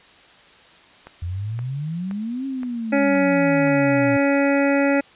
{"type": "click train", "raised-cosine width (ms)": 0.5, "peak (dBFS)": -23, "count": 6, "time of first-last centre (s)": [1.07, 3.674], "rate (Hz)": 1.92}
{"type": "exponential two-way sweep", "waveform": "sine", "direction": "up then down", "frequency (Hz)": [83.4, 273.3, 117.9], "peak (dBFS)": -24, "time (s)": [1.22, 4.17], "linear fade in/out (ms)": 5, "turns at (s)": 2.46}
{"type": "harmonic tone", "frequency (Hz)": 280, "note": "C#4", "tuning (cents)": 18, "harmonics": [1, 2, 3, 5, 6, 7, 8, 9], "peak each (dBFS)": [-18, -20, -28, -29, -32, -28, -34, -31], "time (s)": [2.92, 5.01], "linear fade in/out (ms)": 10}
{"effects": ["white hiss -49 dBFS RMS until 5.15 s", "resampled to 8000 Hz"]}